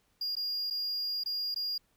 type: tone with dropouts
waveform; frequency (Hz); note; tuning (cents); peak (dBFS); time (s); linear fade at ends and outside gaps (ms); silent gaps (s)
triangle; 4832; D8; +48; -30; 0.21-1.78; 5; 0.354-0.366 / 0.702-0.707 / 1.237-1.259 / 1.545-1.56
effects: pink hiss -72 dBFS RMS until 1.96 s